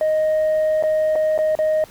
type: tone with dropouts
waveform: sine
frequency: 622.3 Hz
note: D#5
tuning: in tune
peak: -13 dBFS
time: 0.01-1.84 s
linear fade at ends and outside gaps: 1 ms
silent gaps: 0.826-0.836 / 1.155-1.159 / 1.378-1.388 / 1.552-1.589 s
effects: tanh soft clip ceiling -14 dBFS + pink hiss -46 dBFS RMS until 1.9 s